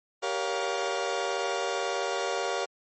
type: chord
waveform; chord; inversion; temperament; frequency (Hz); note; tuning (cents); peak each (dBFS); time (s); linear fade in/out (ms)
30% pulse; G half-diminished seventh; none; just; 392 / 470.4 / 564.5 / 705.6; G4 / Bb4 / Db5 / F5; 0 / +16 / +31 / +18; -31; 0.22-2.66; 20
effects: MP3 32 kbps